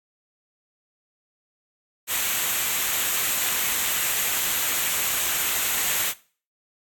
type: noise with comb filter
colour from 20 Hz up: white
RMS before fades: -24 dBFS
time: 2.07-6.14 s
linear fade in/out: 50 ms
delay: 0.2 ms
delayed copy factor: -0.5
effects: noise-tail reverb RT60 0.4 s tail -19 dB re dry + AAC 64 kbps